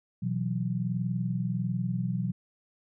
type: chord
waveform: sine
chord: B suspended fourth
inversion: none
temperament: equal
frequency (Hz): 123.47 / 164.81 / 185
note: B2 / E3 / F#3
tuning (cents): 0 / 0 / 0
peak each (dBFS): -31 / -33 / -31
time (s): 0.22-2.32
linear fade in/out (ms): 10
effects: none